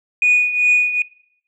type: tone with tremolo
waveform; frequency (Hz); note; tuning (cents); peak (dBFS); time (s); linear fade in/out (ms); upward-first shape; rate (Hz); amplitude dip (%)
sine; 2467; D#7; -15; -7; 0.22-1.02; 2; triangle; 2.5; 75
effects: noise-tail reverb RT60 0.7 s tail -22 dB re dry + tanh soft clip ceiling -7 dBFS